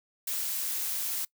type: noise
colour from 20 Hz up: blue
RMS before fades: -32 dBFS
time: 0.27-1.25 s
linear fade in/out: 5 ms
effects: noise-tail reverb RT60 0.1 s tail -23 dB re dry